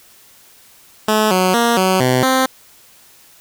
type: tone with pitch steps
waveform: 10% pulse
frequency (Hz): 215.3 / 184.8 / 234.9 / 187.4 / 127.3 / 261.2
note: A3 / F#3 / A#3 / F#3 / C3 / C4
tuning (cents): -37 / -2 / +13 / +22 / -47 / -3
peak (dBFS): -4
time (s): 1.08-2.46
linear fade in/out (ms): 5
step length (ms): 230
effects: white hiss -47 dBFS RMS until 3.4 s